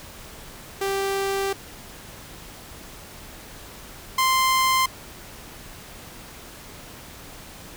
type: tone pair in turn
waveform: sawtooth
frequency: 392 / 1044.7 Hz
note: G4 / C6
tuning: 0 / -3 cents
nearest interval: octave + perfect fourth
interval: 1697 cents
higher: second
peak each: -19 / -14 dBFS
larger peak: second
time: 0.81-1.53 / 4.18-4.86 s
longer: first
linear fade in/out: 5 ms
effects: pink hiss -42 dBFS RMS until 7.76 s